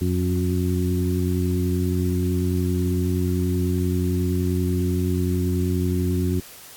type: harmonic tone with a mistuned harmonic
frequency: 90.5 Hz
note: F#2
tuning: 38 cents flat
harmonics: 1 / 2 / 3 / 4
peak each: -22 / -25 / -27 / -28 dBFS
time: 0.01-6.4 s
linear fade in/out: 5 ms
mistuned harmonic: 1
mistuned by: -30 cents
effects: white hiss -43 dBFS RMS until 6.76 s + AAC 64 kbps